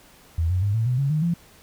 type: tone with pitch steps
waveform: sine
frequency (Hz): 82.41 / 91.44 / 101.46 / 112.58 / 124.91 / 138.6 / 153.78 / 170.63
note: E2 / F#2 / G#2 / A2 / B2 / C#3 / D#3 / F3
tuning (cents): 0 / -20 / -40 / +40 / +20 / 0 / -20 / -40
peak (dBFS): -19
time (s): 0.38-1.34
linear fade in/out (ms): 5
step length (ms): 120
effects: pink hiss -52 dBFS RMS until 1.62 s